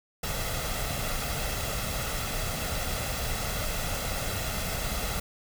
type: noise with comb filter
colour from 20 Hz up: pink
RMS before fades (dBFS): -31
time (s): 0.23-5.2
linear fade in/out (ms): 5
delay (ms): 1.5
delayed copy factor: +0.55
effects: none